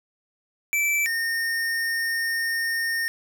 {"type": "tone pair in turn", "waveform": "square", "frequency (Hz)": [2324, 1832.3], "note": ["D7", "A#6"], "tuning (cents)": [-19, -30], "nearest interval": "major third", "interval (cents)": 411, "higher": "first", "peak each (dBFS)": [-21, -24], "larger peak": "first", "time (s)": [[0.73, 1.06], [1.06, 3.08]], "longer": "second", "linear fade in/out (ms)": 0, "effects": []}